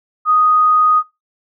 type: tone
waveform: sine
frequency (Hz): 1244.5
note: D#6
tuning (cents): 0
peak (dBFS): -9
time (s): 0.25-1.03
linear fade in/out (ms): 50
effects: noise-tail reverb RT60 0.2 s tail -19 dB re dry